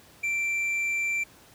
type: tone with tanh clipping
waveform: sine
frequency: 2349 Hz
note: D7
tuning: in tune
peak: -26 dBFS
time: 0.23-1.24 s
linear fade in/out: 10 ms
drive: 5 dB
effects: pink hiss -54 dBFS RMS until 1.54 s + high-pass 60 Hz 12 dB/octave